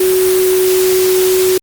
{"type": "tone in noise", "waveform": "sine", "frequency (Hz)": 371.7, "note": "F#4", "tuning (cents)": 8, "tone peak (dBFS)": -9, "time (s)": [0, 1.58], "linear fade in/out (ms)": 5, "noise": "white", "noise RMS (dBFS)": -19, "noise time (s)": [0, 1.58], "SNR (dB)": 7, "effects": ["Opus 32 kbps"]}